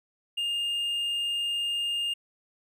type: tone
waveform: triangle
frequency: 2821 Hz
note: F7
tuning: 17 cents sharp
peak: -25 dBFS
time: 0.37-2.14 s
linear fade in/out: 10 ms
effects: none